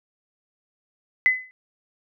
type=tone with exponential decay; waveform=sine; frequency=2022 Hz; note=B6; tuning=40 cents sharp; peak=-11 dBFS; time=1.26-1.51 s; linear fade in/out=0 ms; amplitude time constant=53 ms; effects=none